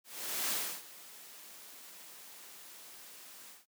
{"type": "noise with ADSR envelope", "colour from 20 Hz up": "white", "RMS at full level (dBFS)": -33, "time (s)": [0.04, 3.66], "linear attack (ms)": 470, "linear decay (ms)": 310, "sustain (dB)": -19, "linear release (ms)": 160, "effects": ["noise-tail reverb RT60 0.1 s tail -24 dB re dry", "high-pass 200 Hz 12 dB/octave"]}